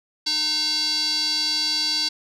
square tone with band-pass filter, 306.2 Hz, D#4, 28 cents flat, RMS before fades -23 dBFS, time 0.26-2.09 s, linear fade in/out 10 ms, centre 4500 Hz, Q 8.4, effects none

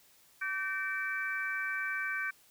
harmonic tone with a mistuned harmonic, 385.6 Hz, G4, 28 cents flat, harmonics 3 / 4 / 5 / 6, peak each -43 / -34 / -41 / -38 dBFS, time 0.41-2.31 s, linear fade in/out 10 ms, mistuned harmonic 5, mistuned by -99 cents, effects white hiss -63 dBFS RMS until 2.5 s

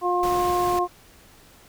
harmonic tone, 355.7 Hz, F4, 32 cents sharp, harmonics 1 / 2 / 3, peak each -24 / -24 / -24 dBFS, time 0.01-0.88 s, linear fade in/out 50 ms
pink noise, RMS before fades -34 dBFS, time 0.23-0.79 s, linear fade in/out 2 ms
effects pink hiss -52 dBFS RMS until 1.68 s

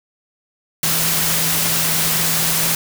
sine tone in noise, 163.6 Hz, E3, 13 cents flat, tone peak -27 dBFS, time 0.83-2.75 s, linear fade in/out 2 ms, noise white, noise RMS -18 dBFS, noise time 0.83-2.75 s, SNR -12 dB, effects none

